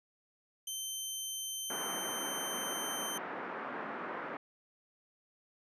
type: tone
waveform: 15% pulse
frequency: 3100 Hz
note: G7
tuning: 20 cents flat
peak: -30 dBFS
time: 0.67-3.18 s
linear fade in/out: 5 ms
type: band-pass noise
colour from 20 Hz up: white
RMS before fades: -41 dBFS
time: 1.7-4.37 s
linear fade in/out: 2 ms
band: 190 to 1600 Hz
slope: 24 dB/octave
effects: resampled to 32000 Hz